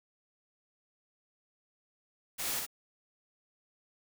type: noise with echo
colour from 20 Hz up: white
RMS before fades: -36 dBFS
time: 2.38-2.61 s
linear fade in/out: 20 ms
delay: 56 ms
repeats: 1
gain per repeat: -2 dB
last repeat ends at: 2.666 s
effects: none